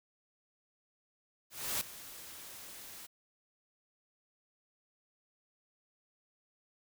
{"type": "noise with ADSR envelope", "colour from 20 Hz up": "white", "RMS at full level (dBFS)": -33, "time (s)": [1.5, 3.07], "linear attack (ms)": 310, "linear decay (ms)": 4, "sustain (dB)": -16, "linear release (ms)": 15, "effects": []}